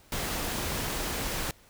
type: noise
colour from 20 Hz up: pink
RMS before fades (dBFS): -32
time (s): 0.12-1.51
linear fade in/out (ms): 2
effects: pink hiss -58 dBFS RMS until 1.69 s